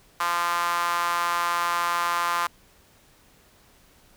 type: tone with high-pass filter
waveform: sawtooth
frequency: 172.7 Hz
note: F3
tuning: 19 cents flat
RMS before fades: -25 dBFS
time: 0.2-2.47 s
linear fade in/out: 5 ms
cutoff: 1100 Hz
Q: 4.2
effects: pink hiss -57 dBFS RMS until 4.16 s